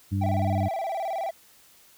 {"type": "harmonic tone", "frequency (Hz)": 98, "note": "G2", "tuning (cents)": 0, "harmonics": [1, 2, 3], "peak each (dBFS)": [-24, -30, -34], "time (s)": [0.11, 0.69], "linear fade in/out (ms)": 20}
{"type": "tone with vibrato", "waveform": "triangle", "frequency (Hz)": 718, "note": "F5", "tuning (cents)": 48, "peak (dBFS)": -25, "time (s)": [0.21, 1.31], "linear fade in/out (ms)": 10, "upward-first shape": "square", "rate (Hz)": 19, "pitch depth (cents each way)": 140}
{"effects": ["white hiss -56 dBFS RMS until 1.97 s"]}